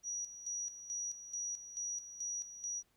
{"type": "tone with tremolo", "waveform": "sine", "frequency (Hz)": 5800, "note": "F#8", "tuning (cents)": -35, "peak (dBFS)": -37, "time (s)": [0.03, 2.83], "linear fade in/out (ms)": 50, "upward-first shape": "square", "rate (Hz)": 2.3, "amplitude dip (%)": 70, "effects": ["pink hiss -75 dBFS RMS until 2.96 s"]}